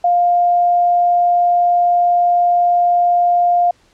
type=tone; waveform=sine; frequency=703 Hz; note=F5; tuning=11 cents sharp; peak=-10 dBFS; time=0.04-3.71 s; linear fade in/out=5 ms; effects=pink hiss -54 dBFS RMS until 3.93 s + low-pass 7000 Hz 12 dB/octave